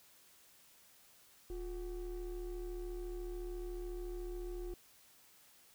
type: ring-modulated tone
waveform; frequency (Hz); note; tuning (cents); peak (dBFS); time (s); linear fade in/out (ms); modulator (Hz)
triangle; 196; G3; 0; -35; 1.5-4.74; 2; 159
effects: white hiss -64 dBFS RMS until 5.74 s